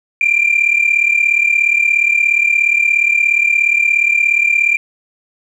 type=tone pair together; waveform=sine; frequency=2359 / 2396 Hz; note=D7 / D7; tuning=+7 / +34 cents; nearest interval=unison; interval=27 cents; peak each=-12 dBFS; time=0.21-4.77 s; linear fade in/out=2 ms; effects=tanh soft clip ceiling -4 dBFS + 8-bit